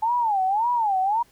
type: tone with vibrato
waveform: sine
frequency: 855 Hz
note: A5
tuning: 50 cents flat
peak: -19 dBFS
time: 0.02-1.23 s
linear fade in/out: 10 ms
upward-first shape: sine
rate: 1.8 Hz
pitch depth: 230 cents each way
effects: pink hiss -58 dBFS RMS until 1.31 s